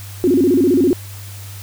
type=tone with vibrato; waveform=sine; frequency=311.1 Hz; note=D#4; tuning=in tune; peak=-10 dBFS; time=0.24-0.93 s; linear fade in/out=0 ms; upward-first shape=square; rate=15 Hz; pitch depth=250 cents each way; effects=added 99 Hz sine -31 dBFS peak until 1.62 s + white hiss -38 dBFS RMS until 1.62 s